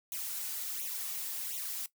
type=noise with flanger; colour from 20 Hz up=blue; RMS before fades=-38 dBFS; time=0.12-1.86 s; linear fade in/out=2 ms; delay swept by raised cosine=0.3 to 4.8 ms; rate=1.4 Hz; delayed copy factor=+0.95; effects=noise-tail reverb RT60 0.1 s tail -17 dB re dry